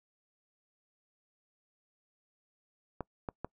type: clicks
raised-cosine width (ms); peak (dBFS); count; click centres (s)
1; -22; 3; 3.007 / 3.288 / 3.446
effects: noise-tail reverb RT60 0.1 s tail -25 dB re dry